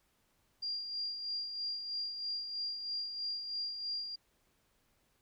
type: tone with tremolo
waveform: sine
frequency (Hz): 4784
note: D8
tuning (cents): +31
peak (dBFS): -34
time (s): 0.62-4.16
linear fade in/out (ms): 10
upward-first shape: sine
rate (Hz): 3.1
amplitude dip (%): 50
effects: pink hiss -74 dBFS RMS until 5.21 s